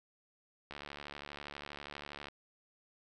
click train, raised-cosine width 0.3 ms, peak -28 dBFS, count 115, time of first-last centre 0.71-2.285 s, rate 72.4 Hz, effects none

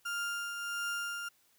35% pulse tone with tremolo, 1400 Hz, F6, 4 cents sharp, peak -31 dBFS, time 0.05-1.29 s, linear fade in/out 10 ms, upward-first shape triangle, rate 1.5 Hz, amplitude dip 45%, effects white hiss -69 dBFS RMS until 1.58 s

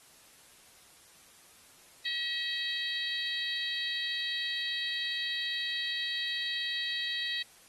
harmonic tone, 641 Hz, E5, 49 cents flat, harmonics 3 / 4 / 5 / 6 / 7, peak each -36 / -43 / -39 / -35 / -40 dBFS, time 2.05-7.43 s, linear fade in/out 10 ms, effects white hiss -58 dBFS RMS until 7.68 s + AAC 32 kbps

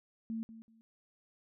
sine tone with echo, 224.9 Hz, A3, 38 cents sharp, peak -35 dBFS, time 0.3-0.43 s, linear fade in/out 0 ms, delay 190 ms, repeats 2, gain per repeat -13 dB, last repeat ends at 0.81 s, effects none

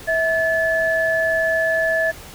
sine tone pair together, 649.9 / 1728 Hz, E5 / A6, -25 / -32 cents, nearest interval octave + perfect fourth, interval 1693 cents, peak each -19 dBFS, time 0.07-2.12 s, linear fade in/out 20 ms, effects pink hiss -39 dBFS RMS until 2.34 s

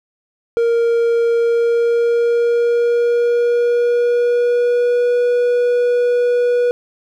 triangle tone with pitch glide, 466.2 to 486.3 Hz, A#4 to B4, 0 to -27 cents, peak -10 dBFS, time 0.57-6.71 s, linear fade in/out 0 ms, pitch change +73 cents, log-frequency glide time 1.35-5.17 s, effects none

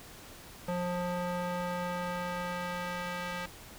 square tone with band-pass filter sweep, 177.4 Hz, F3, 27 cents sharp, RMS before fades -35 dBFS, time 0.68-3.46 s, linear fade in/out 5 ms, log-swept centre 650 to 1900 Hz, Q 0.8, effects pink hiss -50 dBFS RMS until 3.78 s

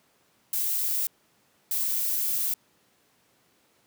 violet noise bursts at uneven times, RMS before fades -27 dBFS, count 2, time 0.53-1.07 / 1.71-2.54 s, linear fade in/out 2 ms, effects pink hiss -65 dBFS RMS until 3.86 s + high-pass 150 Hz 12 dB/octave

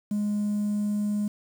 triangle tone, 207.7 Hz, G#3, in tune, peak -21 dBFS, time 0.11-1.28 s, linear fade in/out 5 ms, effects tanh soft clip ceiling -19 dBFS + 8-bit

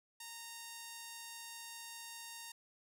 5% pulse tone, 925 Hz, A#5, 14 cents flat, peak -35 dBFS, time 0.2-2.52 s, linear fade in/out 5 ms, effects none

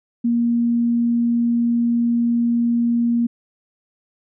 sine tone, 235.8 Hz, A#3, 20 cents sharp, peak -15 dBFS, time 0.24-3.27 s, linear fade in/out 10 ms, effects none

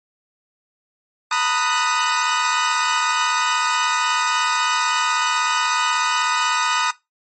sawtooth chord, B major seventh, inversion third, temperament equal with one note detuned, 911.6 / 987.8 / 1244.5 / 1480 Hz, A#5 / B5 / D#6 / F#6, -39 / 0 / 0 / 0 cents, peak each -21 / -20 / -17 / -21 dBFS, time 1.31-6.91 s, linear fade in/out 5 ms, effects noise-tail reverb RT60 0.2 s tail -19 dB re dry + MP3 32 kbps

